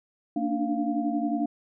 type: tone cluster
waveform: sine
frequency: 229 / 288.5 / 299.7 / 697 Hz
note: A#3 / D4 / D4 / F5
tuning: -31 / -31 / +35 / -4 cents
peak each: -30 / -28 / -31 / -32 dBFS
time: 0.36-1.46 s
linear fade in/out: 5 ms
effects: none